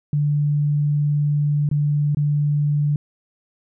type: tone with dropouts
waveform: sine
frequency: 146.83 Hz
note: D3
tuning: in tune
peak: -16 dBFS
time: 0.13-2.96 s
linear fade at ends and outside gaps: 2 ms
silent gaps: 1.69-1.713 / 2.148-2.17 s
effects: none